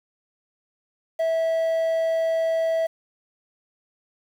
triangle tone with quantisation, 653 Hz, E5, 17 cents flat, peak -18 dBFS, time 1.19-2.87 s, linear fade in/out 10 ms, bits 8, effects none

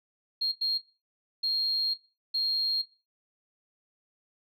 sine tone bursts at uneven times, 4236 Hz, C8, 21 cents sharp, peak -24 dBFS, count 4, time 0.41-0.52 / 0.61-0.78 / 1.43-1.94 / 2.34-2.82 s, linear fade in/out 10 ms, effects noise-tail reverb RT60 0.3 s tail -17 dB re dry + tanh soft clip ceiling -20 dBFS

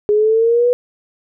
sine linear sweep, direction up, 413.3 to 493.9 Hz, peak -10 dBFS, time 0.09-0.73 s, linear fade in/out 0 ms, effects none

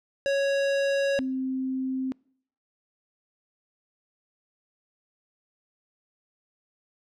square / sine tone pair in turn, 554.4 / 261.6 Hz, C#5 / C4, 0 / 0 cents, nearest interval octave + minor second, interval 1300 cents, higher first, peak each -23 / -26 dBFS, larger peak first, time 0.26-1.19 / 1.19-2.12 s, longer neither, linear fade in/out 0 ms, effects noise-tail reverb RT60 0.6 s tail -26 dB re dry + low-pass 5000 Hz 12 dB/octave

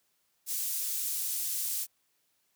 pink high-pass noise, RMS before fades -33 dBFS, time 0.46-1.87 s, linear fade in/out 50 ms, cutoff 8500 Hz, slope 12 dB/octave, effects white hiss -74 dBFS RMS until 2.55 s + high-pass 60 Hz 12 dB/octave

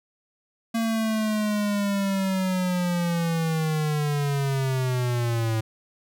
square linear sweep, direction down, 228.8 to 110 Hz, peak -23 dBFS, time 0.74-5.61 s, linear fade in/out 10 ms, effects none

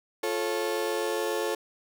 35% pulse chord, F augmented, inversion none, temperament just, 349.2 / 436.5 / 545.7 Hz, F4 / A4 / C#5, 0 / -14 / -27 cents, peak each -31 / -28 / -31 dBFS, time 0.23-1.55 s, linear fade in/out 5 ms, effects none

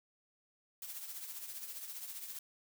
blue noise with tremolo, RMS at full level -43 dBFS, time 0.82-2.39 s, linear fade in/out 2 ms, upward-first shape triangle, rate 15 Hz, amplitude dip 60%, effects none

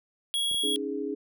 square tone, 3322 Hz, G#7, in tune, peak -26 dBFS, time 0.34-0.76 s, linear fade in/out 0 ms
clicks, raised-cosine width 2 ms, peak -33 dBFS, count 2, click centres 0.514 / 0.545 s
sine chord, C# suspended second, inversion none, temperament equal, 277.2 / 311.1 / 415.3 Hz, C#4 / D#4 / G#4, 0 / 0 / 0 cents, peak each -34 / -35 / -32 dBFS, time 0.63-1.15 s, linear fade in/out 10 ms
effects none

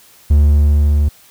triangle tone with level ramp, 73.42 Hz, D2, in tune, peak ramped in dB -4 to -8 dBFS, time 0.3-1.09 s, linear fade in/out 10 ms, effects white hiss -46 dBFS RMS until 1.3 s

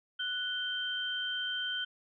sine tone pair together, 1480 / 3126 Hz, F#6 / G7, 0 / -6 cents, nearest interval octave + minor second, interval 1294 cents, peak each -36 / -34 dBFS, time 0.19-1.85 s, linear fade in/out 10 ms, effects none

